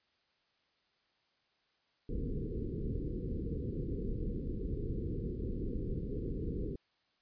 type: low-pass noise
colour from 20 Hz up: pink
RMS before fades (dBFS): -37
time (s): 2.09-6.76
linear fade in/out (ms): 5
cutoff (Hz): 480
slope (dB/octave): 96
effects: white hiss -75 dBFS RMS until 7.21 s + resampled to 11025 Hz